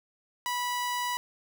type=tone; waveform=sawtooth; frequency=981 Hz; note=B5; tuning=12 cents flat; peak=-25 dBFS; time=0.46-1.17 s; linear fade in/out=0 ms; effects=none